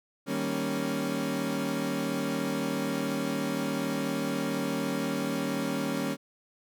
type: chord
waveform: 30% pulse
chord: Eb dominant seventh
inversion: none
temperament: equal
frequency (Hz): 155.56 / 196 / 233.1 / 277.2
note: Eb3 / G3 / Bb3 / Db4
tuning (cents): 0 / 0 / 0 / 0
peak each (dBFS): -35 / -32 / -32 / -29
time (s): 0.26-6.17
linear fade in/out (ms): 50
effects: none